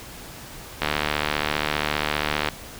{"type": "click train", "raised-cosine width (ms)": 0.3, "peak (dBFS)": -5, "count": 126, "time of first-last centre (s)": [0.82, 2.487], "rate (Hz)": 75, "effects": ["pink hiss -40 dBFS RMS until 2.79 s"]}